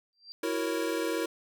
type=tone with exponential growth; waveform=sine; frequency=4712 Hz; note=D8; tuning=5 cents sharp; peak=-38 dBFS; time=0.13-0.32 s; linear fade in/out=0 ms; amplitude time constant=40 ms
type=chord; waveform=square; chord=F# dominant seventh; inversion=third; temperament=equal; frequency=329.6 / 370 / 466.2 / 554.4 Hz; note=E4 / F#4 / A#4 / C#5; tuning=0 / 0 / 0 / 0 cents; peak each=-33 / -37 / -34 / -38 dBFS; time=0.43-1.26 s; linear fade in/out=5 ms
effects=none